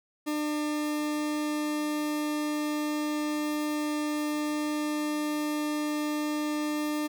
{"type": "tone", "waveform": "40% pulse", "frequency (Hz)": 300.1, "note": "D4", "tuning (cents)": 38, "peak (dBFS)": -27, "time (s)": [0.26, 7.08], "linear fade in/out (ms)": 20, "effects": []}